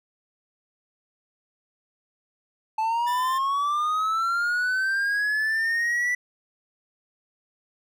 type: linear sweep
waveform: triangle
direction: up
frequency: 869 to 1975.5 Hz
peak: -20 dBFS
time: 2.78-6.15 s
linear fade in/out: 5 ms
type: tone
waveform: sawtooth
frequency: 1779 Hz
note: A6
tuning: 19 cents sharp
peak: -30 dBFS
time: 3.06-3.39 s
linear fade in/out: 20 ms
effects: none